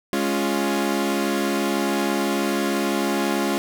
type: chord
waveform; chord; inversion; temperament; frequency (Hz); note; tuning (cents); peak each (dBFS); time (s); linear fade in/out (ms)
sawtooth; Db major; second; equal; 207.7 / 277.2 / 349.2; Ab3 / Db4 / F4; 0 / 0 / 0; -21; 0.13-3.58; 0
effects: none